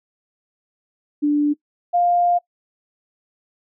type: tone pair in turn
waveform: sine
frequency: 293.7 / 702.2 Hz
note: D4 / F5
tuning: 0 / +9 cents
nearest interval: octave + minor third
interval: 1509 cents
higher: second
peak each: -14 dBFS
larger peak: neither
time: 1.22-1.54 / 1.93-2.39 s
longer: second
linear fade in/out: 20 ms
effects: noise-tail reverb RT60 0.1 s tail -21 dB re dry